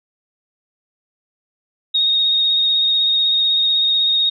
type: tone with vibrato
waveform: sine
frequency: 3729 Hz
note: A#7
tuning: in tune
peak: -13 dBFS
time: 1.94-4.3 s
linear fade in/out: 10 ms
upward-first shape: sine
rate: 16 Hz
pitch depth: 20 cents each way
effects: none